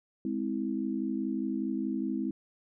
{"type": "chord", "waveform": "sine", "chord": "Ab augmented", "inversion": "none", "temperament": "just", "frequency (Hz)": [207.7, 259.6, 324.5], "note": ["Ab3", "C4", "E4"], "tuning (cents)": [0, -13, -27], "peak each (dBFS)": [-34, -33, -34], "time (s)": [0.25, 2.31], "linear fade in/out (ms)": 2, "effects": []}